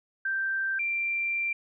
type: tone pair in turn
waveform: sine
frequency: 1568 / 2363 Hz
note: G6 / D7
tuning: 0 / +10 cents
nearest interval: perfect fifth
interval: 710 cents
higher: second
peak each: -26 dBFS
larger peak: neither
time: 0.25-0.79 / 0.79-1.53 s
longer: second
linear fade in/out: 5 ms
effects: none